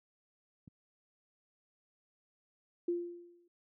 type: click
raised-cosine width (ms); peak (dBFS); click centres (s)
5; -36; 0.677
type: tone with exponential decay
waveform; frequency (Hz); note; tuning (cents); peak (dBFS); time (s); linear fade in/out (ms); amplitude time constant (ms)
sine; 347.2; F4; -10; -28; 2.88-3.48; 5; 130
effects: high-pass 150 Hz 12 dB/octave